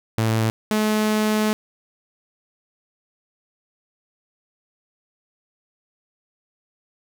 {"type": "tone pair in turn", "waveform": "sawtooth", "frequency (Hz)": [111.5, 214.4], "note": ["A2", "A3"], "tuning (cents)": [23, -45], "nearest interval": "major seventh", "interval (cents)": 1132, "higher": "second", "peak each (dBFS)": -14, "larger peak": "neither", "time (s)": [[0.18, 0.5], [0.71, 1.53]], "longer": "second", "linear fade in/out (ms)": 0, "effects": []}